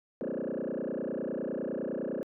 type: tone with frequency modulation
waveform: sine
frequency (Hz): 389.4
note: G4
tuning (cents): -12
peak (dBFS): -29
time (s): 0.21-2.23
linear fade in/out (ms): 0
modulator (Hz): 29.9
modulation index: 6.3
effects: tanh soft clip ceiling -30 dBFS